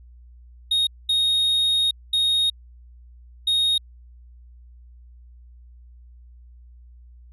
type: tone bursts at uneven times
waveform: triangle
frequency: 3729 Hz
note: A#7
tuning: in tune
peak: -16 dBFS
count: 4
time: 0.71-0.87 / 1.09-1.91 / 2.13-2.5 / 3.47-3.78 s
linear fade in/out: 5 ms
effects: added 60 Hz sine -44 dBFS peak until 7.32 s + resampled to 32000 Hz